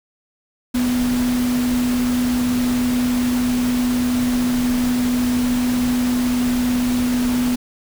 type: tone in noise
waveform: sine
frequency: 246.9 Hz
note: B3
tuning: in tune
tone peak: -16 dBFS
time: 0.74-7.56 s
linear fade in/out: 10 ms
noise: pink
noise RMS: -28 dBFS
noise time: 0.74-7.56 s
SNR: +9 dB
effects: none